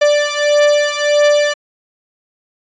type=beating tone pair; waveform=45% pulse; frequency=587.3 / 588.9 Hz; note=D5 / D5; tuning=0 / +5 cents; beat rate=1.6 Hz; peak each=-13 / -14 dBFS; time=0.01-1.54 s; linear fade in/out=10 ms; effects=resampled to 16000 Hz